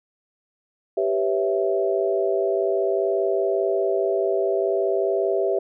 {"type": "chord", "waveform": "sine", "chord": "C# half-diminished seventh", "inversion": "second", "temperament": "equal", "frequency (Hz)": [392, 493.9, 554.4, 659.3], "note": ["G4", "B4", "C#5", "E5"], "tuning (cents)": [0, 0, 0, 0], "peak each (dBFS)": [-22, -28, -28, -24], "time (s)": [0.97, 5.59], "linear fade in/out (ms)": 5, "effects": []}